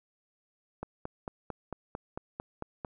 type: click train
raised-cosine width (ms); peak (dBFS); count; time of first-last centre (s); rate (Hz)
1; -22; 10; 0.83-2.848; 4.46
effects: none